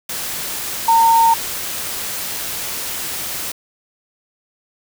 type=tone in noise; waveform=sine; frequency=914 Hz; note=A#5; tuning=34 cents flat; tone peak=-9 dBFS; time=0.88-1.34 s; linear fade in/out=5 ms; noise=white; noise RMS=-25 dBFS; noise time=0.09-3.52 s; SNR=+13 dB; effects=none